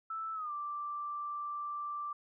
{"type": "tone with pitch glide", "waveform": "sine", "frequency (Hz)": [1318.5, 1174.6], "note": ["E6", "D6"], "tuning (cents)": [0, 0], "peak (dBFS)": -36, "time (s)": [0.1, 2.13], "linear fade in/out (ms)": 5, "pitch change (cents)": -200, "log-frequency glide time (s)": [0.34, 0.52], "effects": []}